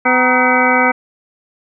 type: harmonic tone with a mistuned harmonic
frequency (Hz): 252.5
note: B3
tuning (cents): +39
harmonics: 1 / 2 / 3 / 4 / 5 / 6 / 8 / 9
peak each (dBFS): -18 / -18 / -18 / -18 / -18 / -18 / -18 / -18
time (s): 0.05-0.92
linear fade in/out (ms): 10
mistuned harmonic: 4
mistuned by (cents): -120
effects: none